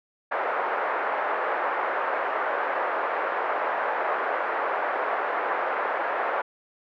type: band-pass noise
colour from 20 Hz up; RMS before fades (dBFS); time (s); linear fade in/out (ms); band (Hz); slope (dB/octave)
pink; -27; 0.31-6.42; 10; 510 to 1700; 24
effects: none